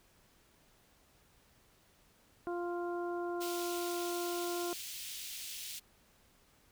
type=harmonic tone; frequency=348.9 Hz; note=F4; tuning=2 cents flat; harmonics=1 / 2 / 3 / 4; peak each=-36 / -42 / -46 / -48 dBFS; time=2.47-4.73 s; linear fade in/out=0 ms
type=high-pass noise; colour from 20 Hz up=pink; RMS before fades=-44 dBFS; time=3.4-5.8 s; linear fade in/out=20 ms; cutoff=2700 Hz; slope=24 dB/octave
effects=pink hiss -67 dBFS RMS until 6.71 s